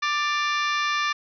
harmonic tone with a mistuned harmonic, 590 Hz, D5, 8 cents sharp, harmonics 2 / 3 / 4 / 5 / 6 / 7 / 8 / 9 / 10, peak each -25 / -28 / -29 / -37 / -33 / -38 / -41 / -39 / -41 dBFS, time 0.02-1.13 s, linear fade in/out 10 ms, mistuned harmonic 5, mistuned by -86 cents, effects none

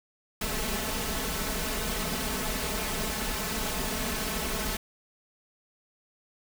pink noise with comb filter, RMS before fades -31 dBFS, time 0.41-4.77 s, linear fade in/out 5 ms, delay 4.6 ms, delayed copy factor +0.9, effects none

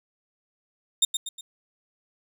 25% pulse tone with echo, 3661 Hz, A#7, 32 cents flat, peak -13 dBFS, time 1.02-1.05 s, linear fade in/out 5 ms, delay 120 ms, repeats 3, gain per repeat -7 dB, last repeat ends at 1.41 s, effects none

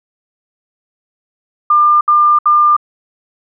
sine tone bursts, 1199 Hz, D6, 36 cents sharp, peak -6 dBFS, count 3, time 1.7-2.766 s, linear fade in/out 5 ms, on 310 ms, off 68 ms, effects none

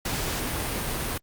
pink noise, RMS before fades -29 dBFS, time 0.05-1.18 s, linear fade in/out 5 ms, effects Opus 48 kbps

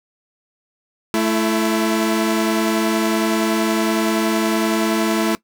sawtooth tone pair together, 218.9 / 333.7 Hz, A3 / E4, -9 / +21 cents, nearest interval perfect fifth, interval 730 cents, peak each -15 dBFS, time 1.14-5.35 s, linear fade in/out 0 ms, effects noise-tail reverb RT60 0.1 s tail -19 dB re dry

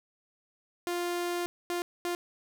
sawtooth tone bursts at uneven times, 350 Hz, F4, 4 cents sharp, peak -26 dBFS, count 3, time 0.87-1.46 / 1.7-1.82 / 2.05-2.15 s, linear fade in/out 0 ms, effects none

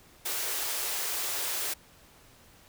white high-pass noise, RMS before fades -32 dBFS, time 0.25-1.74 s, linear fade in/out 10 ms, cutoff 320 Hz, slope 96 dB/octave, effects pink hiss -57 dBFS RMS until 2.68 s

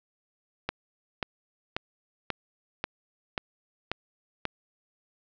click train, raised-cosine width 0.3 ms, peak -12 dBFS, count 8, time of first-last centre 0.69-4.453 s, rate 1.86 Hz, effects low-pass 5000 Hz 12 dB/octave

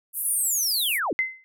white band-pass noise, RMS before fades -29 dBFS, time 0.13-1 s, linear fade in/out 50 ms, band 10000 to 13000 Hz, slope 48 dB/octave
sine linear sweep, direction down, 10170 to 233.1 Hz, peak -23 dBFS, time 0.25-1.13 s, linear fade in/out 2 ms
sine tone with exponential decay, 2059 Hz, C7, 28 cents flat, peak -17 dBFS, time 1.19-1.44 s, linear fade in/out 0 ms, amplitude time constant 54 ms
effects none

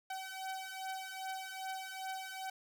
sawtooth beating tone pair, 761 / 763.5 Hz, F#5 / G5, +48 / -46 cents, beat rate 2.5 Hz, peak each -40 / -40 dBFS, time 0.1-2.5 s, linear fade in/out 5 ms, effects none

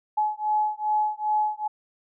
sine beating tone pair, 849 / 851.5 Hz, G#5 / G#5, +38 / +43 cents, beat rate 2.5 Hz, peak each -25 dBFS, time 0.17-1.68 s, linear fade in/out 10 ms, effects none

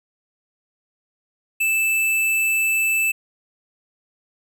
square tone, 2637 Hz, E7, in tune, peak -18 dBFS, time 1.6-3.12 s, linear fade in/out 10 ms, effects none

